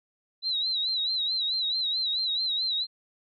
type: tone with vibrato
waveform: sine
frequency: 3956 Hz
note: B7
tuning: 2 cents sharp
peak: -25 dBFS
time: 0.42-2.87 s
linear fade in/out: 50 ms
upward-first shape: sine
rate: 4.6 Hz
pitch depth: 90 cents each way
effects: none